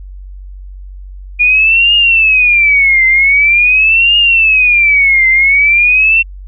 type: tone with vibrato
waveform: sine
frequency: 2428 Hz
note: D#7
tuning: 43 cents flat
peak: -5 dBFS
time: 1.39-6.23 s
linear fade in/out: 20 ms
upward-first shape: triangle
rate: 0.45 Hz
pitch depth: 280 cents each way
effects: added 47 Hz sine -26 dBFS peak until 6.47 s